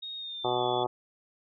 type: tone with pitch glide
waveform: sine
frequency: 3729 to 3439 Hz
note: A#7 to A7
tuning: 0 to -40 cents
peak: -36 dBFS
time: 0.02-0.84 s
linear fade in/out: 10 ms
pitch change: -140 cents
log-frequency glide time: 0.17-0.64 s
type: harmonic tone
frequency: 123.47 Hz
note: B2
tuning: in tune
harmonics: 1 / 2 / 3 / 4 / 5 / 6 / 7 / 8 / 9 / 10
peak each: -41 / -43 / -31 / -35 / -35 / -32 / -32 / -43 / -39 / -42 dBFS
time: 0.44-0.87 s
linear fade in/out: 10 ms
effects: none